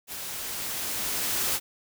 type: noise with level ramp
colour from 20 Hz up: white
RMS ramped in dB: -37 to -26 dBFS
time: 0.07-1.6 s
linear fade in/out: 50 ms
effects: none